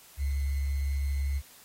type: tone with sample-and-hold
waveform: sine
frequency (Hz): 69.3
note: C#2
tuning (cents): 0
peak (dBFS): -26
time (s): 0.17-1.42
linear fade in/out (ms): 50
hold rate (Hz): 2100
effects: white hiss -54 dBFS RMS until 1.64 s + AAC 48 kbps